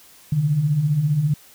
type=beating tone pair; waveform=sine; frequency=135.7 / 150.7 Hz; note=C#3 / D3; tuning=-36 / +45 cents; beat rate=15 Hz; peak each=-25 / -17 dBFS; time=0.32-1.34 s; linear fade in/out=5 ms; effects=white hiss -49 dBFS RMS until 1.54 s